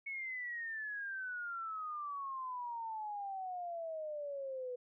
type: exponential sweep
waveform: sine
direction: down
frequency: 2217 to 490.8 Hz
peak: -39 dBFS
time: 0.06-4.76 s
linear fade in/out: 10 ms
effects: none